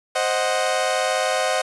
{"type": "chord", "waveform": "sawtooth", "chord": "C diminished", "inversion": "none", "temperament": "equal", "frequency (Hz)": [523.3, 622.3, 740], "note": ["C5", "Eb5", "Gb5"], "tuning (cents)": [0, 0, 0], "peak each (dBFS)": [-20, -20, -20], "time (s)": [0.15, 1.62], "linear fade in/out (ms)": 10, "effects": ["resampled to 24000 Hz", "7-bit"]}